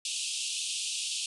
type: band-pass noise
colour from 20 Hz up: pink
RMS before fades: -34 dBFS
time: 0.05-1.26 s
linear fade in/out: 2 ms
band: 2600 to 10000 Hz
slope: 96 dB/octave
effects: none